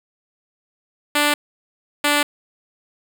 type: tone pair in turn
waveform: 5% pulse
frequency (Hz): 293.7 / 292.2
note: D4 / D4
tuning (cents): 0 / -9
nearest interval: unison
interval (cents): 9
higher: first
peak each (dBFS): -4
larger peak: neither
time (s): 1.15-1.34 / 2.04-2.23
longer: neither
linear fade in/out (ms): 5
effects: none